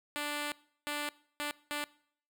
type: tone bursts at uneven times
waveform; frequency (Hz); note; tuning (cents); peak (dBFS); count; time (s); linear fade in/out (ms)
5% pulse; 293.7; D4; 0; -23; 4; 0.16-0.52 / 0.87-1.09 / 1.4-1.51 / 1.71-1.84; 0
effects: noise-tail reverb RT60 0.6 s tail -22 dB re dry